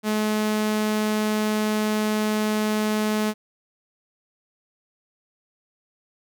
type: tone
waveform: sawtooth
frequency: 213.8 Hz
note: A3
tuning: 49 cents flat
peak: -17 dBFS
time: 0.03-3.34 s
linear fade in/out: 50 ms
effects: none